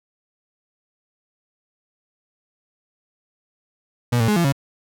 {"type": "tone with pitch steps", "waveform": "35% pulse", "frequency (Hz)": [120.8, 113.7, 210.1, 170.9, 138.2], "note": ["B2", "A#2", "G#3", "F3", "C#3"], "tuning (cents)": [-38, -43, 20, -37, -5], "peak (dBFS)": -14, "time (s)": [4.12, 4.525], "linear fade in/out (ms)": 10, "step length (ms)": 81, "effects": []}